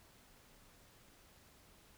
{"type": "silence", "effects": ["pink hiss -64 dBFS RMS until 1.97 s"]}